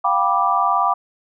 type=chord; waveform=sine; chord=G dominant seventh; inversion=third; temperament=just; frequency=705.6 / 784 / 980 / 1176 Hz; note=F5 / G5 / B5 / D6; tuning=+18 / 0 / -14 / +2 cents; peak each=-22 / -21 / -21 / -18 dBFS; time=0.04-0.94 s; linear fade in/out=10 ms; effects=none